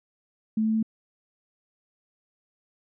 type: tone with pitch steps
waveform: sine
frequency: 218.6 / 219.9 / 221.1 Hz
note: A3 / A3 / A3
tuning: -11 / -1 / +9 cents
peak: -21 dBFS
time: 0.57-0.828 s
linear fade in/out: 5 ms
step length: 86 ms
effects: none